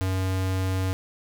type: tone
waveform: square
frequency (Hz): 94.1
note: F#2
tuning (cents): +30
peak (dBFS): -24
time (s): 0.01-0.93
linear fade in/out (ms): 0
effects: none